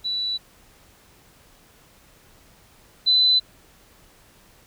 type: tone pair in turn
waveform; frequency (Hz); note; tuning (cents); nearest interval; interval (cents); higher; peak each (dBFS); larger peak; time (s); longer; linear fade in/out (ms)
sine; 3951 / 4013; B7 / B7; 0 / +27; unison; 27; second; -23 / -14; second; 0.04-0.38 / 3.06-3.4; neither; 20
effects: pink hiss -54 dBFS RMS until 4.66 s